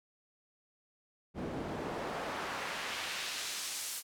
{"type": "noise with band-pass filter sweep", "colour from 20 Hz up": "pink", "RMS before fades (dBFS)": -39, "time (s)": [1.34, 4.03], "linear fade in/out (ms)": 50, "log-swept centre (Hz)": [240, 10000], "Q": 0.77, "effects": []}